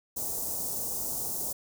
white band-stop noise, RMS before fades -33 dBFS, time 0.16-1.53 s, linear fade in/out 10 ms, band 830 to 6200 Hz, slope 24 dB/octave, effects none

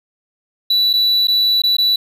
triangle tone with dropouts, 3951 Hz, B7, in tune, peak -10 dBFS, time 0.7-1.96 s, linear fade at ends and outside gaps 5 ms, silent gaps 0.931-0.936 / 1.272-1.281 / 1.62-1.636 / 1.768-1.783 s, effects none

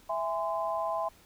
sine chord, E augmented, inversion none, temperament just, 659.3 / 824.1 / 1030.1 Hz, E5 / G#5 / B#5, 0 / -14 / -27 cents, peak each -32 / -35 / -33 dBFS, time 0.09-1.09 s, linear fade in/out 10 ms, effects pink hiss -59 dBFS RMS until 1.25 s

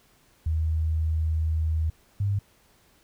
sine tone pair in turn, 79.4 / 100.04 Hz, D#2 / G2, +36 / +36 cents, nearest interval major third, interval 400 cents, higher second, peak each -22 dBFS, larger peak neither, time 0.46-1.9 / 2.2-2.39 s, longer first, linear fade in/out 5 ms, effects pink hiss -61 dBFS RMS until 3.03 s

